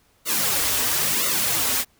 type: noise with flanger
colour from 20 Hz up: white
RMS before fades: -22 dBFS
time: 0.25-1.85 s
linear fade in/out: 50 ms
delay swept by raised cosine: 1.2 to 5.9 ms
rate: 0.99 Hz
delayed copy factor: -1
effects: pink hiss -61 dBFS RMS until 1.99 s